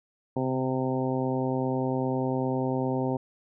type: harmonic tone with a mistuned harmonic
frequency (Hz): 130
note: C3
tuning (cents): -11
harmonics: 1 / 2 / 3 / 4 / 5 / 6 / 7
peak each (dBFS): -31 / -29 / -32 / -33 / -38 / -37 / -37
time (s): 0.36-3.17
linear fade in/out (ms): 5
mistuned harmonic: 1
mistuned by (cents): +33
effects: none